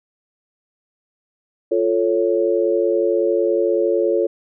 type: chord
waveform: sine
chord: F augmented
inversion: none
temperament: equal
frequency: 349.2 / 440 / 554.4 Hz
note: F4 / A4 / C#5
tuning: 0 / 0 / 0 cents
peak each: -19 / -19 / -20 dBFS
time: 1.71-4.27 s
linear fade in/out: 10 ms
effects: none